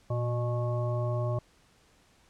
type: harmonic tone with a mistuned harmonic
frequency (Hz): 121.7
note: B2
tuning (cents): -25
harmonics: 1 / 3 / 5 / 7 / 9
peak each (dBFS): -28 / -39 / -34 / -46 / -41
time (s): 0.1-1.39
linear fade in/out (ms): 5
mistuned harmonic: 1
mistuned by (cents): -59
effects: pink hiss -63 dBFS RMS until 2.29 s + low-pass 9000 Hz 12 dB/octave